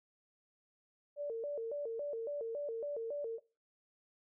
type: tone with vibrato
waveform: sine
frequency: 514 Hz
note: C5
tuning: 31 cents flat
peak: -36 dBFS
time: 1.16-3.4 s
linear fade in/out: 50 ms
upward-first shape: square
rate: 3.6 Hz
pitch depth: 210 cents each way
effects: noise-tail reverb RT60 0.3 s tail -18 dB re dry